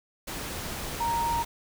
sine tone in noise, 932 Hz, A#5, 1 cent flat, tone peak -25 dBFS, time 1-1.43 s, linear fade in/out 10 ms, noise pink, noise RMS -35 dBFS, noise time 0.27-1.45 s, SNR +7 dB, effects none

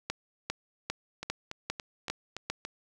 two click trains, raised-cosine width 0.2 ms, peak -14 / -20 dBFS, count 7 / 6, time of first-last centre 0.1-2.5 / 1.23-2.65 s, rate 2.5 / 3.52 Hz, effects none

